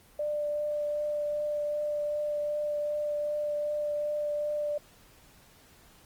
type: tone with vibrato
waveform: sine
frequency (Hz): 593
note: D5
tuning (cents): +17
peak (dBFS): -28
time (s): 0.19-4.78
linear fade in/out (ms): 5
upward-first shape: triangle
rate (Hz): 2.6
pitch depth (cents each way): 11
effects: pink hiss -58 dBFS RMS until 6.05 s + Opus 24 kbps